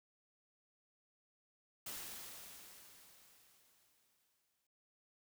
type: noise with exponential decay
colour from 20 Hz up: white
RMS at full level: -45 dBFS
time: 1.86-4.67 s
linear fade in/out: 5 ms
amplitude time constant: 610 ms
effects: none